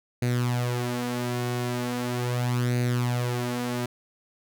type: tone with flanger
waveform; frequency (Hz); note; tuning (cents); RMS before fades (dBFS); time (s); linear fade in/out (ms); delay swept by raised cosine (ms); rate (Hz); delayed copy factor
sawtooth; 122.5; B2; -14; -27; 0.22-3.86; 5; 0.46 to 5.46; 0.39; +0.65
effects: none